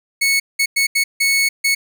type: tone bursts at uneven times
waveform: sawtooth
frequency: 2207 Hz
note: C#7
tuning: 8 cents flat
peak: -10 dBFS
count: 6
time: 0.21-0.4 / 0.59-0.66 / 0.76-0.87 / 0.95-1.04 / 1.2-1.49 / 1.64-1.75 s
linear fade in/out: 10 ms
effects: none